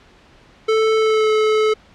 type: tone with pitch glide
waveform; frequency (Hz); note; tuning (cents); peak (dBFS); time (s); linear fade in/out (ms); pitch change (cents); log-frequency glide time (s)
square; 440 to 432.2; A4 to A4; 0 to -31; -14; 0.68-1.74; 10; -31; 0.96-1.31
effects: pink hiss -49 dBFS RMS until 1.94 s + low-pass 4000 Hz 12 dB/octave